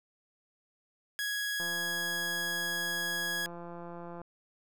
sawtooth tone, 1664 Hz, G#6, 3 cents sharp, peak -28 dBFS, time 1.19-3.46 s, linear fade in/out 0 ms
click train, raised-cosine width 1 ms, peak -31 dBFS, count 451, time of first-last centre 1.6-4.216 s, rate 172 Hz
effects none

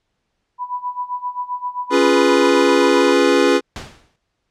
sine tone with tremolo, 989 Hz, B5, 2 cents sharp, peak -19 dBFS, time 0.58-3.14 s, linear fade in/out 50 ms, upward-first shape sine, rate 7.6 Hz, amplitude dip 85%
square chord, C# dominant seventh, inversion none, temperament equal, 277.2 / 349.2 / 415.3 / 493.9 Hz, C#4 / E#4 / G#4 / B4, 0 / 0 / 0 / 0 cents, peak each -18 dBFS, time 1.9-3.61 s, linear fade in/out 50 ms
pink noise with exponential decay, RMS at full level -27 dBFS, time 3.76-4.16 s, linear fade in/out 1 ms, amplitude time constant 86 ms
effects pink hiss -72 dBFS RMS until 4.5 s + low-pass 6000 Hz 12 dB/octave

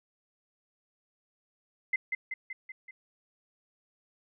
sine tone with echo, 2065 Hz, C7, 23 cents flat, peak -24 dBFS, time 1.93-1.96 s, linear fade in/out 5 ms, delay 190 ms, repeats 5, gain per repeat -4 dB, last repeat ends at 2.91 s, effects none

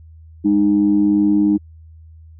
sine tone pair together, 204.1 / 306.9 Hz, G#3 / D#4, -30 / -24 cents, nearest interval perfect fifth, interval 706 cents, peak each -16 / -12 dBFS, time 0.44-1.58 s, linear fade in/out 20 ms, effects tanh soft clip ceiling -5 dBFS + added 80 Hz sine -39 dBFS peak until 2.39 s

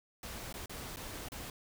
pink noise with dropouts, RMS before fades -44 dBFS, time 0.23-1.5 s, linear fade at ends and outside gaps 2 ms, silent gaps 0.527-0.54 / 0.659-0.695 / 0.961-0.969 / 1.286-1.319 s, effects none

